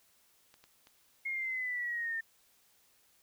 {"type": "clicks", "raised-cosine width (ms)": 0.2, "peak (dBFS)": -39, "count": 3, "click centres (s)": [0.541, 0.64, 0.871]}
{"type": "linear sweep", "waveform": "sine", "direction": "down", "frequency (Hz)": [2155, 1800], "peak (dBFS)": -33, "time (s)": [1.25, 2.21], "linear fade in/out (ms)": 10}
{"effects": ["white hiss -68 dBFS RMS until 3.22 s"]}